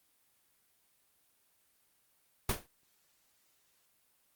pink noise with exponential decay, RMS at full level -27 dBFS, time 2.49-2.67 s, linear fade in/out 5 ms, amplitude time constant 37 ms, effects white hiss -72 dBFS RMS until 4.35 s + Opus 32 kbps

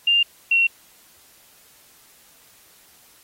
sine tone pair in turn, 2797 / 2732 Hz, F7 / F7, +2 / -39 cents, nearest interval unison, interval 41 cents, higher first, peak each -14 dBFS, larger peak neither, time 0.07-0.23 / 0.51-0.67 s, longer neither, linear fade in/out 5 ms, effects white hiss -53 dBFS RMS until 3.23 s + AAC 48 kbps

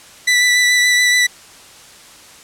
sawtooth tone with vibrato, 1975.5 Hz, B6, in tune, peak -7 dBFS, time 0.27-1.27 s, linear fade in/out 10 ms, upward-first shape sine, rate 7 Hz, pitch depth 14 cents each way, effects white hiss -41 dBFS RMS until 2.43 s + low-pass 9000 Hz 12 dB/octave

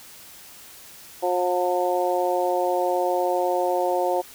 harmonic tone, 179.2 Hz, F3, 45 cents sharp, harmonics 2 / 3 / 4 / 5, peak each -26 / -24 / -25 / -28 dBFS, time 1.22-4.22 s, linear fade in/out 20 ms, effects white hiss -45 dBFS RMS until 4.34 s

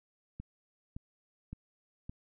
click train, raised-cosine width 5 ms, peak -29 dBFS, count 4, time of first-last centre 0.4-2.095 s, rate 1.77 Hz, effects none

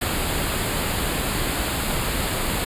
pink band-stop noise, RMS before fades -24 dBFS, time 0.01-2.65 s, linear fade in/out 10 ms, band 4900 to 6900 Hz, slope 96 dB/octave, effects resampled to 32000 Hz

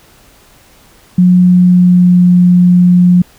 sine tone with pitch glide, 180.3 to 178.33 Hz, F#3 to F3, -45 to +36 cents, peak -3 dBFS, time 1.18-3.22 s, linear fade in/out 5 ms, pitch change -19 cents, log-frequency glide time 1.37-2.29 s, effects pink hiss -44 dBFS RMS until 3.38 s

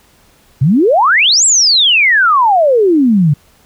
sine exponential two-way sweep, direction up then down, 120.6 to 7902 to 138 Hz, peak -6 dBFS, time 0.61-3.34 s, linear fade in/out 10 ms, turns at 1.45 s, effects pink hiss -49 dBFS RMS until 3.65 s

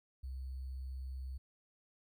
sine tone with sample-and-hold, 65.41 Hz, C2, in tune, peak -40 dBFS, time 0.23-1.38 s, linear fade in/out 10 ms, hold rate 4410 Hz, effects none

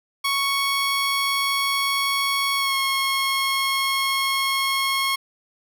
15% pulse tone with pitch glide, 1108.7 to 1086.5 Hz, C#6 to C#6, 0 to -35 cents, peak -14 dBFS, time 0.24-5.16 s, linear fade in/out 10 ms, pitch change -35 cents, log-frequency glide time 2.57-2.76 s, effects none

